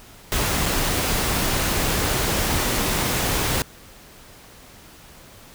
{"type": "noise with dropouts", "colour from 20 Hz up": "pink", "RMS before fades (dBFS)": -22, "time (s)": [0.32, 3.62], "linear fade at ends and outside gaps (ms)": 0, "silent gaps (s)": [0.657, 0.661], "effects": ["pink hiss -46 dBFS RMS until 5.54 s"]}